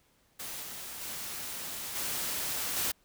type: noise with level steps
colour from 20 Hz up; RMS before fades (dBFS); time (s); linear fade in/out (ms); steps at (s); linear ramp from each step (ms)
white; -40 / -42 / -39 / -34 / -31; 0.39-2.92; 10; 0.63 / 1.01 / 1.95 / 2.76; 5
effects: pink hiss -68 dBFS RMS until 3.04 s

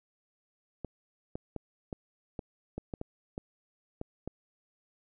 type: clicks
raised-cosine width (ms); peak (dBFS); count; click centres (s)
2; -23; 11; 0.847 / 1.355 / 1.563 / 1.928 / 2.392 / 2.78 / 2.938 / 3.014 / 3.379 / 4.014 / 4.276
effects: none

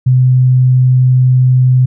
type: tone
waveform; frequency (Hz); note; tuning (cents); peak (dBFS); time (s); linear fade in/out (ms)
sine; 127.7; C3; -42; -5; 0.06-1.86; 10
effects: none

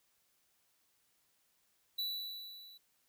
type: tone with level ramp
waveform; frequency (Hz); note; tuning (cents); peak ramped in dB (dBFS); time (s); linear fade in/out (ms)
square; 3951; B7; 0; -34 to -55; 1.98-2.78; 10
effects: white hiss -75 dBFS RMS until 3.08 s

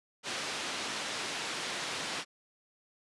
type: band-pass noise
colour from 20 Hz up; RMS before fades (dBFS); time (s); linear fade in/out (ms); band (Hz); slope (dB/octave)
white; -37; 0.23-2.25; 50; 170 to 4400; 12
effects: resampled to 24000 Hz

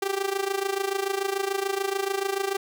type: tone with amplitude modulation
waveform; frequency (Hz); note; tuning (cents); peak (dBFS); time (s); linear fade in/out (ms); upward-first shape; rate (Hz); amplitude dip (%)
sawtooth; 392; G4; 0; -18; 0.02-2.57; 5; sine; 26.9; 80
effects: none

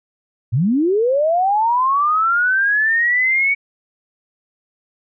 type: linear sweep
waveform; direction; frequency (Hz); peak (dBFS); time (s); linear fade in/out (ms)
sine; up; 101.2 to 2253; -13; 0.52-3.55; 20
effects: none

